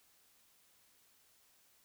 silence, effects white hiss -69 dBFS RMS until 1.84 s

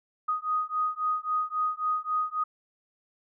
sine beating tone pair, 1244.5 / 1248.2 Hz, D#6 / D#6, 0 / +5 cents, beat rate 3.7 Hz, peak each -29 dBFS, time 0.28-2.44 s, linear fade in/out 10 ms, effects none

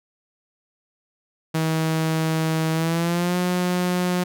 sawtooth tone with pitch glide, 160 to 179.59 Hz, D#3 to F3, +49 to +49 cents, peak -16 dBFS, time 1.54-4.24 s, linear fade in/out 10 ms, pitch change +200 cents, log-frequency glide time 2.72-3.37 s, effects none

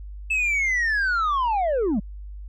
sine linear sweep, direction down, 2637 to 180 Hz, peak -17 dBFS, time 0.3-2 s, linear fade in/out 10 ms, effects tanh soft clip ceiling -19 dBFS + added 50 Hz sine -34 dBFS peak until 2.48 s

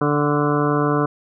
harmonic tone with a mistuned harmonic, 146.83 Hz, D3, in tune, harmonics 1 / 2 / 3 / 4 / 5 / 7 / 8 / 9 / 10, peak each -22 / -21 / -22 / -28 / -29 / -26 / -27 / -28 / -32 dBFS, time 0.01-1.06 s, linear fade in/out 5 ms, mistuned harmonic 8, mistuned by -15 cents, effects none

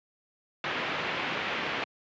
white low-pass noise, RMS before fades -32 dBFS, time 0.64-1.84 s, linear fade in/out 2 ms, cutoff 2900 Hz, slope 24 dB/octave, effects high-pass 150 Hz 12 dB/octave + resampled to 16000 Hz

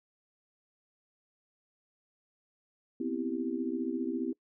sine chord, C major seventh, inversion third, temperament equal, 246.9 / 261.6 / 329.6 / 392 Hz, B3 / C4 / E4 / G4, 0 / 0 / 0 / 0 cents, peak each -37 / -35 / -35 / -39 dBFS, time 3-4.33 s, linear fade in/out 5 ms, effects noise-tail reverb RT60 0.1 s tail -23 dB re dry

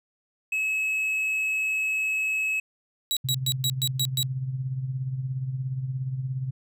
triangle tone, 2577 Hz, E7, 40 cents flat, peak -22 dBFS, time 0.52-2.6 s, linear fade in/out 5 ms
sawtooth tone bursts, 3878 Hz, B7, 32 cents flat, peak -20 dBFS, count 7, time 3.11-4.229 s, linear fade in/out 0 ms, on 57 ms, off 120 ms
sine tone with tremolo, 130.81 Hz, C3, in tune, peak -24 dBFS, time 3.24-6.51 s, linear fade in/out 10 ms, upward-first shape triangle, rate 17 Hz, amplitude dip 65%
effects none

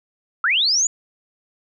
sine linear sweep, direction up, 1259 to 7040 Hz, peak -15 dBFS, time 0.44-0.87 s, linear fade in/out 2 ms, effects none

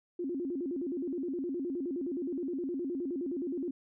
sine tone with vibrato, 307.7 Hz, D#4, 19 cents flat, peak -32 dBFS, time 0.19-3.71 s, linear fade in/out 5 ms, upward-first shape square, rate 9.6 Hz, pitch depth 230 cents each way, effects none

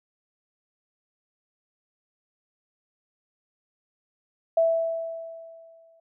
sine tone with exponential decay, 659 Hz, E5, 1 cent flat, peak -16 dBFS, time 4.57-6 s, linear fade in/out 5 ms, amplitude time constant 310 ms, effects none

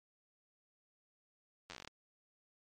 slowing click train, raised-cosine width 0.2 ms, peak -29 dBFS, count 11, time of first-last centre 1.7-1.875 s, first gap 10 ms, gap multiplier 1.12, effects MP3 64 kbps

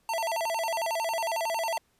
square tone with vibrato, 773 Hz, G5, 24 cents flat, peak -28 dBFS, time 0.09-1.78 s, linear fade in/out 2 ms, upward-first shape square, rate 11 Hz, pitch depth 270 cents each way, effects pink hiss -69 dBFS RMS until 1.99 s + resampled to 32000 Hz

